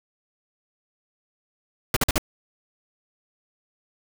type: noise bursts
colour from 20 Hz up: pink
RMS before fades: -20 dBFS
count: 4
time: 1.94-2.181 s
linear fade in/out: 2 ms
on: 25 ms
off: 47 ms
effects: none